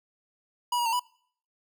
square tone with pitch steps, 971 / 956 / 911 / 984 Hz, B5 / A#5 / A#5 / B5, -30 / +43 / -40 / -7 cents, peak -25 dBFS, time 0.72-0.996 s, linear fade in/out 5 ms, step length 69 ms, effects noise-tail reverb RT60 0.6 s tail -25 dB re dry

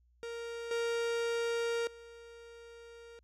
45% pulse tone with level steps, 466.2 Hz, A#4, in tune, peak -39 / -31 / -50 dBFS, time 0.23-3.19 s, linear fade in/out 0 ms, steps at 0.71 / 1.87 s, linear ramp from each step 2 ms, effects added 60 Hz sine -65 dBFS peak until 3.23 s + low-pass 7000 Hz 12 dB/octave

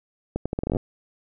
accelerating click train, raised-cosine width 2 ms, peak -12 dBFS, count 12, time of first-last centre 0.36-0.768 s, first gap 96 ms, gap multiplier 0.78, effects none

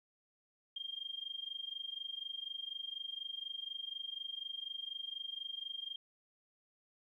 sine tone with amplitude modulation, 3204 Hz, G7, 37 cents sharp, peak -37 dBFS, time 0.76-5.96 s, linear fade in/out 5 ms, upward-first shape sine, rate 24.1 Hz, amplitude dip 90%, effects 13-bit

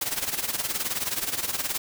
white noise with tremolo, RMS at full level -26 dBFS, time 0.01-1.78 s, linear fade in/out 5 ms, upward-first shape sine, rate 19 Hz, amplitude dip 75%, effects none

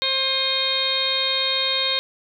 harmonic tone with a mistuned harmonic, 531 Hz, C5, 25 cents sharp, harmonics 1 / 2 / 3 / 4 / 5 / 6 / 7 / 8, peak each -30 / -32 / -34 / -31 / -31 / -28 / -23 / -26 dBFS, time 0.02-1.99 s, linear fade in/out 0 ms, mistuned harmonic 5, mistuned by -120 cents, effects none

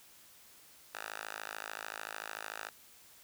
5% pulse tone with high-pass filter, 53.5 Hz, A1, 48 cents flat, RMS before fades -44 dBFS, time 0.93-2.7 s, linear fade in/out 20 ms, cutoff 1100 Hz, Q 2.2, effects white hiss -59 dBFS RMS until 3.23 s

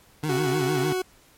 25% pulse tone with vibrato, 143.4 Hz, D3, 41 cents flat, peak -21 dBFS, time 0.23-0.93 s, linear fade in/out 5 ms, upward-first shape sine, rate 6.6 Hz, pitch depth 150 cents each way
40% pulse tone, 370 Hz, F#4, in tune, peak -23 dBFS, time 0.29-1.02 s, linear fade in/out 5 ms
effects pink hiss -56 dBFS RMS until 1.37 s + MP3 64 kbps

